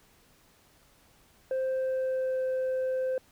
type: tone with pitch glide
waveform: sine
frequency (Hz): 523.3 to 518.2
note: C5 to C5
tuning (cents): 0 to -17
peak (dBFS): -24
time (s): 1.51-3.18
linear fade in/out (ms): 2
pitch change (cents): -17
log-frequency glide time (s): 1.66-2.45
effects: tanh soft clip ceiling -26 dBFS + pink hiss -62 dBFS RMS until 3.31 s